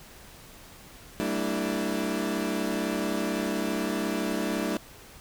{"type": "chord", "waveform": "30% pulse", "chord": "E half-diminished seventh", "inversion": "first", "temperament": "equal with one note detuned", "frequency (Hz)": [196, 227.8, 293.7, 329.6], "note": ["G3", "Bb3", "D4", "E4"], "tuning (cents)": [0, -40, 0, 0], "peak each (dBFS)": -30, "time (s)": [1.2, 4.77], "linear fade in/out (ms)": 0, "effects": ["pink hiss -49 dBFS RMS until 5.2 s"]}